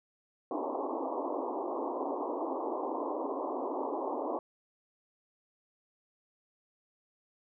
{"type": "band-pass noise", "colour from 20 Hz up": "pink", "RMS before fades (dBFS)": -35, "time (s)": [0.51, 4.39], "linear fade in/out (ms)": 2, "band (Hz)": [260, 1100], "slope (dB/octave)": 96, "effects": []}